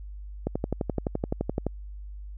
click train, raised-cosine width 2 ms, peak -13 dBFS, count 15, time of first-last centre 0.47-1.667 s, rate 11.7 Hz, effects added 50 Hz sine -37 dBFS peak until 2.37 s

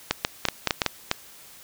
clicks, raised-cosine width 0.2 ms, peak -3 dBFS, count 9, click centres 0.11 / 0.249 / 0.453 / 0.486 / 0.673 / 0.708 / 0.818 / 0.863 / 1.114 s, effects white hiss -48 dBFS RMS until 1.63 s

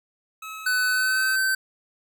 25% pulse tone with tremolo, 1288 Hz, E6, 41 cents flat, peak -30 dBFS, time 0.42-1.36 s, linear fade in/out 5 ms, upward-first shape triangle, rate 2.8 Hz, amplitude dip 25%
square tone with pitch glide, 1500 to 1542.2 Hz, F#6 to G6, +23 to -29 cents, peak -21 dBFS, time 0.66-1.55 s, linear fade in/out 5 ms, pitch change +48 cents, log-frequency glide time 0.89-1.25 s
effects none

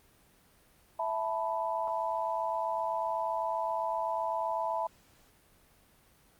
sine chord, E suspended fourth, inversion none, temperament equal, 659.3 / 880 / 987.8 Hz, E5 / A5 / B5, 0 / 0 / 0 cents, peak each -34 dBFS, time 0.99-4.87 s, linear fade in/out 5 ms, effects pink hiss -63 dBFS RMS until 6.39 s + Opus 32 kbps

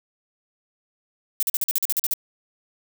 violet noise bursts, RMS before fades -22 dBFS, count 11, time 1.4-2.137 s, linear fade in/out 0 ms, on 27 ms, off 44 ms, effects none

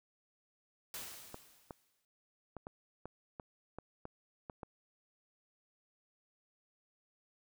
white noise with exponential decay, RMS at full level -43 dBFS, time 0.94-2.05 s, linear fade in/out 1 ms, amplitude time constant 240 ms
clicks, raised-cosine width 1 ms, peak -30 dBFS, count 10, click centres 1.344 / 1.708 / 2.567 / 2.669 / 3.056 / 3.398 / 3.786 / 4.054 / 4.498 / 4.632 s
effects none

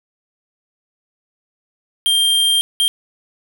square tone bursts at uneven times, 3186 Hz, G7, 27 cents sharp, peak -13 dBFS, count 2, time 2.06-2.61 / 2.8-2.88 s, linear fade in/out 0 ms, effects 9-bit

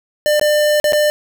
square tone with dropouts, 598 Hz, D5, 31 cents sharp, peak -12 dBFS, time 0.26-1.1 s, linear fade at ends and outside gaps 0 ms, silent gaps 0.396-0.413 / 0.8-0.842 / 0.923-0.932 s, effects none

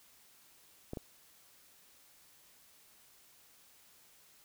clicks, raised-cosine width 2 ms, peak -26 dBFS, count 2, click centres 0.934 / 0.972 s, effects white hiss -63 dBFS RMS until 4.44 s

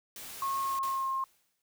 white noise, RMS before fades -44 dBFS, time 0.16-0.79 s, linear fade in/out 2 ms
sine tone with pitch glide, 1087 to 1067.1 Hz, C#6 to C6, -34 to +34 cents, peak -29 dBFS, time 0.42-1.24 s, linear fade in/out 2 ms, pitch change -32 cents, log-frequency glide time 0.58-1.09 s
white noise with exponential decay, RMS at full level -42 dBFS, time 0.83-1.62 s, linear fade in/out 2 ms, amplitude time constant 170 ms
effects none

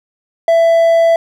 triangle tone, 665 Hz, E5, 15 cents sharp, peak -5 dBFS, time 0.48-1.16 s, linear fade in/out 2 ms, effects none

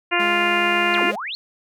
harmonic tone, 349.1 Hz, F4, 1 cent flat, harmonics 1 / 2 / 3 / 4 / 5 / 6 / 7 / 8, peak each -25 / -25 / -25 / -25 / -25 / -25 / -25 / -25 dBFS, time 0.11-1.12 s, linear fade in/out 20 ms
sawtooth tone, 207.7 Hz, G#3, in tune, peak -25 dBFS, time 0.19-1.16 s, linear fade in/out 10 ms
sine exponential two-way sweep, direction down then up, 4435 to 240.9 to 4435 Hz, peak -26 dBFS, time 0.94-1.35 s, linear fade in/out 0 ms, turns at 1.04 s
effects none

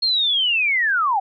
sine linear sweep, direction down, 4300 to 740 Hz, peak -16 dBFS, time 0.02-1.2 s, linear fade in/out 10 ms, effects none

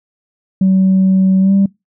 sine tone with pitch glide, 189.6 to 196.4 Hz, F#3 to G3, +43 to +4 cents, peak -6 dBFS, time 0.61-1.66 s, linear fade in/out 5 ms, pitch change +61 cents, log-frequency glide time 1.4-1.53 s, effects noise-tail reverb RT60 0.2 s tail -24 dB re dry + tanh soft clip ceiling -5 dBFS

